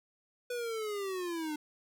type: linear sweep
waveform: square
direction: down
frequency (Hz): 493.9 to 296.6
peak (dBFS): -35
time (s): 0.5-1.56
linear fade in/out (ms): 5
effects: none